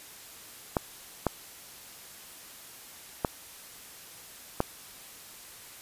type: clicks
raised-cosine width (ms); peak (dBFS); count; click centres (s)
1; -10; 4; 0.768 / 1.267 / 3.248 / 4.604
effects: white hiss -48 dBFS RMS until 5.81 s + resampled to 32000 Hz